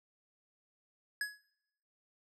square tone with exponential decay, 1681 Hz, G#6, 20 cents sharp, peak -31 dBFS, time 1.21-1.44 s, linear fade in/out 2 ms, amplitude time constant 48 ms, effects noise-tail reverb RT60 0.8 s tail -23 dB re dry + low-pass 12000 Hz 12 dB/octave

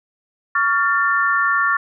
sine tone cluster, 1127 / 1391 / 1784 Hz, C#6 / F6 / A6, +28 / -7 / +23 cents, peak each -19 dBFS, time 0.55-1.77 s, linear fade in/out 5 ms, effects none

